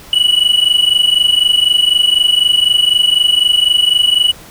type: tone pair together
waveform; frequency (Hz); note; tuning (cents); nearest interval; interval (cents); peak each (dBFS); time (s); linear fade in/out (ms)
triangle; 2930 / 2954; F#7 / F#7; -18 / -3; unison; 15; -10; 0.13-4.32; 2
effects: pink hiss -37 dBFS RMS until 4.5 s